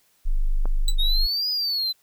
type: tone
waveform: sine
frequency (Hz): 25.05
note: G0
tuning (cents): +38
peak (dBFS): -17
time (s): 0.25-1.27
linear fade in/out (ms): 20
type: click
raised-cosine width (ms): 1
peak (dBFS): -20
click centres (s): 0.656
type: tone with exponential decay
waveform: 30% pulse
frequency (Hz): 3951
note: B7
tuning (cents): 0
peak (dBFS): -18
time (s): 0.88-0.96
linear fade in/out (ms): 2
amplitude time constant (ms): 17
type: exponential two-way sweep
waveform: triangle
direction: up then down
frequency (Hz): 3695 to 5000 to 4015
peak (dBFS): -21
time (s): 0.98-1.93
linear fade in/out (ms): 20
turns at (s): 1.5
effects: white hiss -63 dBFS RMS until 2.02 s